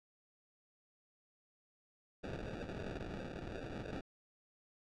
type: noise with sample-and-hold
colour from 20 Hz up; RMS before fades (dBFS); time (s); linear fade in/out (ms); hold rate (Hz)
white; -44; 2.23-4.01; 10; 1050
effects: low-pass 4000 Hz 12 dB/octave